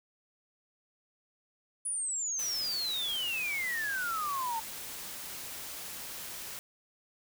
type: exponential sweep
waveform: sine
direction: down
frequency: 9956 to 883 Hz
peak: -31 dBFS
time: 1.85-4.6 s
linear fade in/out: 10 ms
type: noise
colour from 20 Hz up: white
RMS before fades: -42 dBFS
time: 2.39-6.59 s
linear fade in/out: 0 ms
effects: none